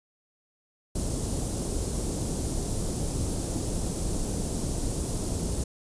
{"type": "band-stop noise", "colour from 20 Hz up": "pink", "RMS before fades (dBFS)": -29, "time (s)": [0.95, 5.64], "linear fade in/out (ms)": 5, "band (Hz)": [440, 8700], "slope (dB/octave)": 12, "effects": ["resampled to 22050 Hz"]}